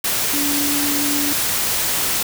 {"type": "tone in noise", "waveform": "sine", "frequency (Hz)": 288.6, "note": "D4", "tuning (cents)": -30, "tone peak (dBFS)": -22, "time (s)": [0.33, 1.33], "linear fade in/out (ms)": 5, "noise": "white", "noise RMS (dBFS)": -20, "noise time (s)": [0.04, 2.23], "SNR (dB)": -5, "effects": []}